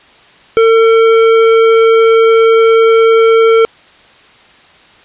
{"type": "tone with hard clipping", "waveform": "sine", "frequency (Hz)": 451.7, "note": "A4", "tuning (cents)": 45, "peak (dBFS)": -6, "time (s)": [0.57, 3.65], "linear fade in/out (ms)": 0, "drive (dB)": 13, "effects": ["white hiss -42 dBFS RMS until 5.04 s", "resampled to 8000 Hz"]}